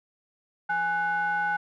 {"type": "ring-modulated tone", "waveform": "triangle", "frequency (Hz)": 329.6, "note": "E4", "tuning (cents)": 0, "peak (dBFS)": -19, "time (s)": [0.69, 1.57], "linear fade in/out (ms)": 10, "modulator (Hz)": 1160, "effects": []}